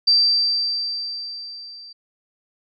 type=tone with level ramp; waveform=sine; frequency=4682 Hz; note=D8; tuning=6 cents flat; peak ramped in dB=-11 to -38 dBFS; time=0.07-1.93 s; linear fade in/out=10 ms; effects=none